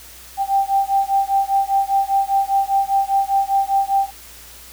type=beating tone pair; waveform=sine; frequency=784 / 789 Hz; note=G5 / G5; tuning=0 / +11 cents; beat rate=5 Hz; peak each=-18 dBFS; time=0.37-4.11 s; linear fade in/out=50 ms; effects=added 60 Hz sine -47 dBFS peak until 4.72 s + white hiss -41 dBFS RMS until 4.72 s